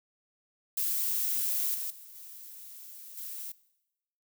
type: noise with level steps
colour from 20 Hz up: violet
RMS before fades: -30 / -35 / -50 / -47 / -40 dBFS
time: 0.77-3.52 s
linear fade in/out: 5 ms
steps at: 1.74 / 1.9 / 2.15 / 3.17 s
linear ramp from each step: 5 ms
effects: noise-tail reverb RT60 0.9 s tail -20 dB re dry